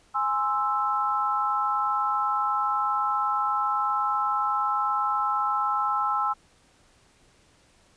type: chord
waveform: sine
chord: Ab augmented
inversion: none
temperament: equal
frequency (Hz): 830.6 / 1046.5 / 1318.5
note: Ab5 / C6 / E6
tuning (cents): 0 / 0 / 0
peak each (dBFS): -28 / -29 / -25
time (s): 0.14-6.34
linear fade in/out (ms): 20
effects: pink hiss -60 dBFS RMS until 7.96 s + resampled to 22050 Hz